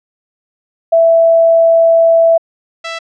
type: tone pair in turn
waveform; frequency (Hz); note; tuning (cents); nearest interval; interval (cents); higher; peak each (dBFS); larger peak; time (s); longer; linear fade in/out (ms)
sine / 5% pulse; 662 / 662; E5 / E5; +7 / +7; unison; 0; neither; -5 / -6; first; 0.92-2.38 / 2.84-2.99; first; 10
effects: low-pass 3000 Hz 12 dB/octave